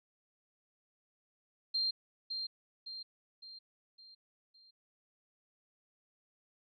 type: tone with echo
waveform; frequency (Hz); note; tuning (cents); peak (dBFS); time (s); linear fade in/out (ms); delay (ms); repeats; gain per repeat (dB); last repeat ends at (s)
sine; 4182; C8; -2; -30; 1.74-1.91; 10; 560; 5; -6; 4.71
effects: none